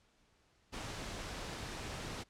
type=noise; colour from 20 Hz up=pink; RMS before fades=-43 dBFS; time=0.72-2.24 s; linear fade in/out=20 ms; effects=pink hiss -71 dBFS RMS until 2.29 s + low-pass 7000 Hz 12 dB/octave